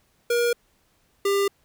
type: tone pair in turn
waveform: square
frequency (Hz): 475.9 / 398.5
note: A#4 / G4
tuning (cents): +36 / +28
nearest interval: minor third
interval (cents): 308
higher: first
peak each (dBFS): -20 / -20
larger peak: neither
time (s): 0.3-0.53 / 1.25-1.48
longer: neither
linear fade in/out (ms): 5
effects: pink hiss -65 dBFS RMS until 1.64 s